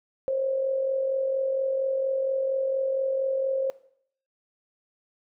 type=tone with amplitude modulation; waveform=sine; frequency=534 Hz; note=C5; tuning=35 cents sharp; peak=-21 dBFS; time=0.28-3.7 s; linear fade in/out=0 ms; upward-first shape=sine; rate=44.3 Hz; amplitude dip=45%; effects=noise-tail reverb RT60 0.6 s tail -18 dB re dry